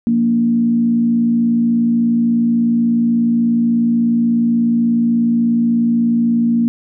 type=tone with frequency modulation; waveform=sine; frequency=233.4 Hz; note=A#3; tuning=2 cents sharp; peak=-11 dBFS; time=0.07-6.68 s; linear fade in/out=0 ms; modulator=56.5 Hz; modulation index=0.4; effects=none